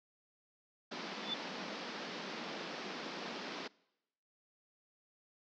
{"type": "band-pass noise", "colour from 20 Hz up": "pink", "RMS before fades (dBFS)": -44, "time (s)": [0.91, 3.68], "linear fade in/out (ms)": 10, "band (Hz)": [180, 5400], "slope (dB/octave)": 48}
{"type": "tone with exponential growth", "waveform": "sine", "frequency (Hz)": 3507, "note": "A7", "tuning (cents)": -6, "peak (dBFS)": -32, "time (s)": [1.16, 1.34], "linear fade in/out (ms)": 5, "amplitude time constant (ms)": 38}
{"effects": ["noise-tail reverb RT60 0.9 s tail -24 dB re dry"]}